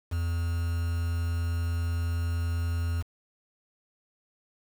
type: tone with quantisation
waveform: triangle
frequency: 84.7 Hz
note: E2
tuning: 48 cents sharp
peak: -24 dBFS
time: 0.11-3.03 s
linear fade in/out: 20 ms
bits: 7
effects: none